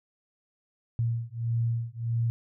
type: beating tone pair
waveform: sine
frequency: 115.5 / 117.1 Hz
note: A#2 / A#2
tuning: -16 / +8 cents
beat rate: 1.6 Hz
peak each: -29 dBFS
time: 0.99-2.3 s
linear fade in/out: 0 ms
effects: none